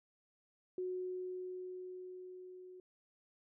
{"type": "tone with level ramp", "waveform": "sine", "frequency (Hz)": 366.8, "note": "F#4", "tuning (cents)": -15, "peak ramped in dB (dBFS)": [-36, -51], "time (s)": [0.78, 2.8], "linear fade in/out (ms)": 2, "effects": []}